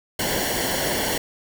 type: noise with comb filter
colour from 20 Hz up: pink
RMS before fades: -24 dBFS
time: 0.19-1.18 s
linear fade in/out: 5 ms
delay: 0.8 ms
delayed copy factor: -0.7
effects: none